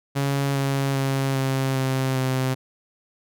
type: tone with pitch steps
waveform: sawtooth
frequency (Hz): 139.1 / 137.34 / 135.61 / 133.9 / 132.21 / 130.54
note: C#3 / C#3 / C#3 / C3 / C3 / C3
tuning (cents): +6 / -16 / -38 / +40 / +18 / -4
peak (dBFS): -17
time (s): 0.15-2.55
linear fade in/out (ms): 20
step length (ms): 400
effects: none